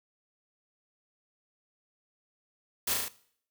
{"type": "noise with echo", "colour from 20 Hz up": "white", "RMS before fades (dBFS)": -30, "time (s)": [2.87, 2.94], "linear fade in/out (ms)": 5, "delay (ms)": 36, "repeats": 4, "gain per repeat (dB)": -2, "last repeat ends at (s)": 3.084, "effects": ["noise-tail reverb RT60 0.6 s tail -19 dB re dry"]}